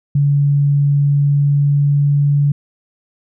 sine tone with pitch glide, 142.7 to 143.61 Hz, D3 to D3, -49 to -38 cents, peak -10 dBFS, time 0.15-2.52 s, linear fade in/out 5 ms, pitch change +11 cents, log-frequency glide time 0.95-2.39 s, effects none

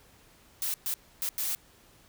blue noise bursts at uneven times, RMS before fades -31 dBFS, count 4, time 0.62-0.74 / 0.86-0.94 / 1.22-1.29 / 1.38-1.55 s, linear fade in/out 0 ms, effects pink hiss -59 dBFS RMS until 2.08 s

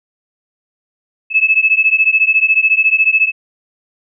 sine beating tone pair, 2595 / 2609 Hz, E7 / E7, -28 / -18 cents, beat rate 14 Hz, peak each -12 dBFS, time 1.3-3.32 s, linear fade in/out 50 ms, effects none

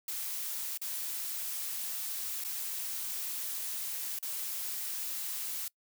blue noise with dropouts, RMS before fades -37 dBFS, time 0.08-5.68 s, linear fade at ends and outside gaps 2 ms, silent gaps 0.775-0.815 / 2.439-2.447 / 4.188-4.227 s, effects noise-tail reverb RT60 0.1 s tail -24 dB re dry

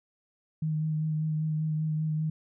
sine tone with vibrato, 155.56 Hz, D#3, in tune, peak -26 dBFS, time 0.62-2.3 s, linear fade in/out 5 ms, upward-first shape sine, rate 5.1 Hz, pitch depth 18 cents each way, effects none

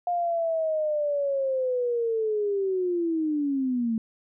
sine linear sweep, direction down, 710 to 220 Hz, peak -23 dBFS, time 0.07-3.98 s, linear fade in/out 2 ms, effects none

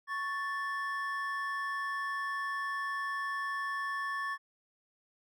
triangle tone pair together, 1108.7 / 1760 Hz, C#6 / A6, 0 / 0 cents, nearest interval minor sixth, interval 800 cents, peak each -34 / -34 dBFS, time 0.07-4.38 s, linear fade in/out 50 ms, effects none

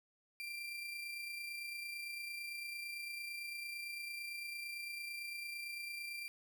35% pulse tone with amplitude modulation, 2367 Hz, D7, 13 cents sharp, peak -39 dBFS, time 0.4-6.28 s, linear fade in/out 0 ms, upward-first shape sine, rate 28.9 Hz, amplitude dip 35%, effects none

